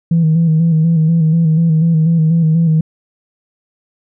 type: tone with vibrato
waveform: sine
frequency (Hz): 162.2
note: E3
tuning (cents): -28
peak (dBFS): -7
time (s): 0.11-2.81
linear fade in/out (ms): 5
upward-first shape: square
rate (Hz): 4.1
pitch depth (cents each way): 47
effects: tanh soft clip ceiling -5 dBFS